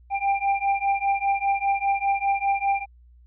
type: beating tone pair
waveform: square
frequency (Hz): 790 / 795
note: G5 / G5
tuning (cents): +13 / +24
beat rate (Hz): 5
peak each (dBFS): -25 / -24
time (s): 0.1-2.86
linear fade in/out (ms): 50
effects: added 60 Hz sine -49 dBFS peak until 3.26 s + resampled to 8000 Hz